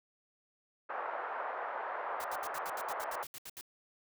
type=band-pass noise; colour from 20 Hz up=pink; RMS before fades=-39 dBFS; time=0.89-3.24 s; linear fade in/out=10 ms; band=600 to 1500 Hz; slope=24 dB/octave
type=noise bursts; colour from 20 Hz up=white; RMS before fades=-46 dBFS; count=13; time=2.2-3.611 s; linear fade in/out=2 ms; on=43 ms; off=71 ms
effects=none